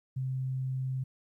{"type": "tone", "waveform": "sine", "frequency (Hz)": 130.81, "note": "C3", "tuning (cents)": 0, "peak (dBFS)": -30, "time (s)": [0.16, 1.04], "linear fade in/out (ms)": 10, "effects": ["12-bit"]}